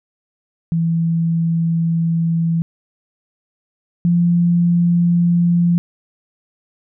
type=tone pair in turn; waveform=sine; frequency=165.8 / 172.69 Hz; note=E3 / F3; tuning=+10 / -19 cents; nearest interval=minor second; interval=71 cents; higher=second; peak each=-14 / -11 dBFS; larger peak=second; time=0.72-2.62 / 4.05-5.78 s; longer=first; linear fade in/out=0 ms; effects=none